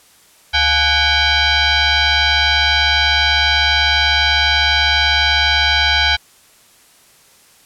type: tone with frequency modulation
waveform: sine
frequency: 852 Hz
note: G#5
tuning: 44 cents sharp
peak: -11 dBFS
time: 0.53-6.17 s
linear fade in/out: 20 ms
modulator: 780 Hz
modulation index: 4.7
effects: white hiss -49 dBFS RMS until 7.65 s + low-pass 12000 Hz 12 dB/octave